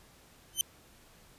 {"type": "tone with exponential growth", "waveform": "15% pulse", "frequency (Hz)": 3075, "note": "G7", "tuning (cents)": -34, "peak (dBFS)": -14, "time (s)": [0.53, 0.61], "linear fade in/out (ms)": 1, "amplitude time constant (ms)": 16, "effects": ["pink hiss -59 dBFS RMS until 1.38 s", "resampled to 32000 Hz"]}